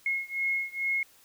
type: beating tone pair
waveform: sine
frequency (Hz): 2163 / 2165.3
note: C#7 / C#7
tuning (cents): -43 / -41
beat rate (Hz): 2.3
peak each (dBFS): -30 / -31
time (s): 0.06-1.03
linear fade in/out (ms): 2
effects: white hiss -59 dBFS RMS until 1.24 s